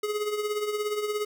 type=tone with tremolo; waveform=square; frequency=420 Hz; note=G#4; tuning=19 cents sharp; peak=-25 dBFS; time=0.03-1.25 s; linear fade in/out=5 ms; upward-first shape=triangle; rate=17 Hz; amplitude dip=65%; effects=none